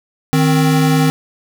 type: tone pair together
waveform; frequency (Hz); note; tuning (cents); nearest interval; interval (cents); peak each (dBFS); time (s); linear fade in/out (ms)
square; 155.56 / 263.1; D#3 / C4; 0 / +10; major sixth; 910; -13 / -15; 0.33-1.1; 0
effects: none